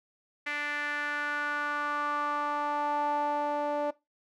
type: tone with band-pass filter sweep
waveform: sawtooth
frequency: 293.1 Hz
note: D4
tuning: 3 cents flat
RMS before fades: -31 dBFS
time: 0.46-3.91 s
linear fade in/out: 10 ms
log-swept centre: 2000 to 680 Hz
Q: 4.1
effects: noise-tail reverb RT60 0.2 s tail -19 dB re dry